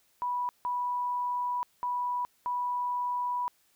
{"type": "tone bursts at uneven times", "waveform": "sine", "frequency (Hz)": 982, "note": "B5", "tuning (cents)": -10, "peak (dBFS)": -28, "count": 4, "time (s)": [[0.22, 0.49], [0.65, 1.63], [1.83, 2.25], [2.46, 3.48]], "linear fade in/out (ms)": 0, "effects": ["white hiss -68 dBFS RMS until 3.75 s"]}